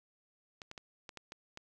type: clicks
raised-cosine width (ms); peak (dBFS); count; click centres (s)
0.2; -28; 7; 0.618 / 0.714 / 0.778 / 1.092 / 1.173 / 1.321 / 1.574
effects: none